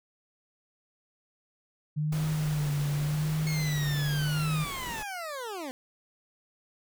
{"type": "tone with vibrato", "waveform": "sine", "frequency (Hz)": 150, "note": "D3", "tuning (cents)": 37, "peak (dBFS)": -26, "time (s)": [1.96, 4.65], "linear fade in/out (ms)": 20, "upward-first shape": "sine", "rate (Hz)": 0.86, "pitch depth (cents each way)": 58}
{"type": "noise", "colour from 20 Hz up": "pink", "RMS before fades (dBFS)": -40, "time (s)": [2.12, 5.03], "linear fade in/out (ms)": 5}
{"type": "linear sweep", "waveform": "20% pulse", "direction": "down", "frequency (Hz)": [2189, 246.9], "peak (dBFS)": -30, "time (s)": [3.47, 5.71], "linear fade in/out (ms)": 0}
{"effects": []}